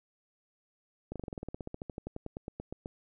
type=slowing click train; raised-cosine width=2 ms; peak=-25 dBFS; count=24; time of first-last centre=1.12-2.859 s; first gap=37 ms; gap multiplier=1.06; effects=none